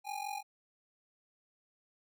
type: ring-modulated tone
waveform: square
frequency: 816 Hz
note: G#5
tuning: 31 cents flat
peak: -35 dBFS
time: 0.04-0.43 s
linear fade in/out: 50 ms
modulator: 22.9 Hz
effects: none